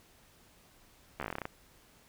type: slowing click train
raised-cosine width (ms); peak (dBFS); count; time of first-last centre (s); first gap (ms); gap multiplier
0.5; -21; 12; 1.2-1.454; 13; 1.11
effects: pink hiss -62 dBFS RMS until 2.08 s